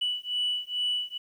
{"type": "beating tone pair", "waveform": "sine", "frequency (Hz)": [2958, 2960.3], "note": ["F#7", "F#7"], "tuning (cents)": [-1, 0], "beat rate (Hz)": 2.3, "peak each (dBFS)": [-29, -29], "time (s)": [0.01, 1.18], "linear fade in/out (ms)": 10, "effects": ["tanh soft clip ceiling -21 dBFS", "10-bit"]}